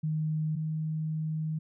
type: tone pair in turn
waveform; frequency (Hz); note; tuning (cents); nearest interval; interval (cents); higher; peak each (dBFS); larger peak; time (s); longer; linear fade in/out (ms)
sine; 155.56 / 156.73; D#3 / D#3; 0 / +13; unison; 13; second; -27 / -29; first; 0.03-0.56 / 0.56-1.59; second; 10
effects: none